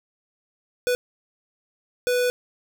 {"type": "tone bursts at uneven times", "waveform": "square", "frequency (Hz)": 493.9, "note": "B4", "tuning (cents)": 0, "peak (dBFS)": -20, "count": 2, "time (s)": [[0.87, 0.95], [2.07, 2.3]], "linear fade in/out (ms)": 0, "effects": []}